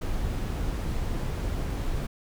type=noise; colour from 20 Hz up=brown; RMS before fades=-29 dBFS; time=0.01-2.07 s; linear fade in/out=10 ms; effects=none